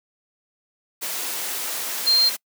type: tone in noise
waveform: sine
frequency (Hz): 4186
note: C8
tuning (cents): 0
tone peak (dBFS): -14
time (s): 2.06-2.3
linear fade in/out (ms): 20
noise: white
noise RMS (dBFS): -28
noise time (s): 1.01-2.37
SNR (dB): +11
effects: noise-tail reverb RT60 0.1 s tail -26 dB re dry + high-pass 300 Hz 12 dB/octave